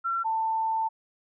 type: tone pair in turn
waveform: sine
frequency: 1358 / 890.4 Hz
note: F6 / A5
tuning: -49 / +20 cents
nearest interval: perfect fifth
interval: 731 cents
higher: first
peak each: -25 / -24 dBFS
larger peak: second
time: 0.04-0.24 / 0.24-0.89 s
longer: second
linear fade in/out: 20 ms
effects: none